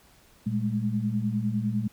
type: tone cluster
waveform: sine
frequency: 116.6 / 203.3 / 213.2 Hz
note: A#2 / G#3 / G#3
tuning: +1 / -37 / +46 cents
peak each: -29 dBFS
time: 0.46-1.88 s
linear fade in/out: 10 ms
effects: pink hiss -58 dBFS RMS until 1.92 s